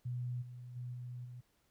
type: tone with level steps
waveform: sine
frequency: 123.3 Hz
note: B2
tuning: 2 cents flat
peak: -36 / -46 / -40 / -42 / -46 dBFS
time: 0.05-1.41 s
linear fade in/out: 10 ms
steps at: 0.41 / 0.75 / 0.93 / 1.24 s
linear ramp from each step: 20 ms
effects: pink hiss -75 dBFS RMS until 1.7 s